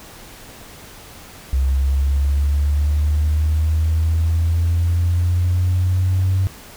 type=linear sweep; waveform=sine; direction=up; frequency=65.9 to 94.8 Hz; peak=-13 dBFS; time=1.53-6.47 s; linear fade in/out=0 ms; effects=tanh soft clip ceiling -10 dBFS + pink hiss -40 dBFS RMS until 6.76 s